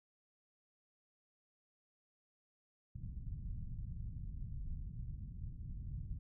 pink low-pass noise, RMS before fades -44 dBFS, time 2.95-6.19 s, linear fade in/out 10 ms, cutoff 150 Hz, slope 24 dB/octave, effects none

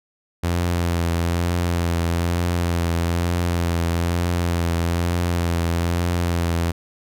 sawtooth tone with vibrato, 85.8 Hz, F2, 30 cents flat, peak -15 dBFS, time 0.43-6.72 s, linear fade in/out 10 ms, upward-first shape triangle, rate 1.1 Hz, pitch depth 32 cents each way, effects none

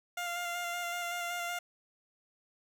15% pulse tone with vibrato, 698.5 Hz, F5, in tune, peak -28 dBFS, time 0.17-1.59 s, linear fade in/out 5 ms, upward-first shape square, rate 5.3 Hz, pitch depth 15 cents each way, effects none

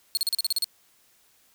sawtooth tone bursts, 4324 Hz, C#8, 44 cents flat, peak -19 dBFS, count 9, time 0.15-0.643 s, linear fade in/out 0 ms, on 21 ms, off 38 ms, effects white hiss -62 dBFS RMS until 1.54 s

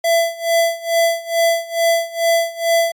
square tone with tremolo, 670 Hz, E5, 28 cents sharp, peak -12 dBFS, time 0.04-2.92 s, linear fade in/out 5 ms, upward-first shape sine, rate 2.3 Hz, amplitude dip 90%, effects AAC 64 kbps

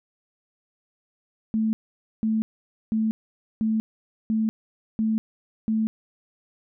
sine tone bursts, 220 Hz, A3, in tune, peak -20 dBFS, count 7, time 1.54-5.87 s, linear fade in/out 0 ms, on 190 ms, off 500 ms, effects none

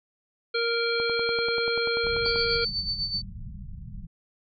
harmonic tone, 466.2 Hz, A#4, in tune, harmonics 1 / 3 / 5 / 7 / 9, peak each -26 / -29 / -32 / -36 / -30 dBFS, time 0.54-2.65 s, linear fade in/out 10 ms
click train, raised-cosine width 1 ms, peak -22 dBFS, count 15, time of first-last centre 1-2.359 s, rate 10.3 Hz
pink low-pass noise, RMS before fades -38 dBFS, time 2.03-4.07 s, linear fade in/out 10 ms, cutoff 210 Hz, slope 96 dB/octave
sine tone with tremolo, 4530 Hz, C#8, 37 cents sharp, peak -24 dBFS, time 2.25-3.22 s, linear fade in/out 5 ms, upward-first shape sine, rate 8 Hz, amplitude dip 65%
effects MP3 96 kbps

